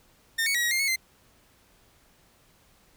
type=tone with pitch steps; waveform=sawtooth; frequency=1819 / 2226 / 1914 / 1901 / 2112 / 2199 / 2077 Hz; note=A#6 / C#7 / A#6 / A#6 / C7 / C#7 / C7; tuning=-43 / +7 / +45 / +33 / +16 / -14 / -13 cents; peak=-20 dBFS; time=0.38-0.961 s; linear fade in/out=10 ms; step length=83 ms; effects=pink hiss -61 dBFS RMS until 2.96 s